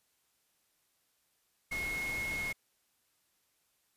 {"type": "tone in noise", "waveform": "sine", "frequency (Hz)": 2166, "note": "C#7", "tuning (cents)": -41, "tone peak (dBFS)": -34, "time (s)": [1.71, 2.53], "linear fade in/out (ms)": 10, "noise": "pink", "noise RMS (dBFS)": -43, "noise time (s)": [1.71, 2.53], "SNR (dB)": 6, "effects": ["white hiss -75 dBFS RMS until 3.96 s", "resampled to 32000 Hz"]}